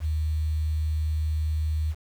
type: tone with quantisation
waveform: sine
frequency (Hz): 77.5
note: D#2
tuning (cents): -6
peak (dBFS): -23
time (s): 0-1.95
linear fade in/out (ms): 50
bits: 8
effects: none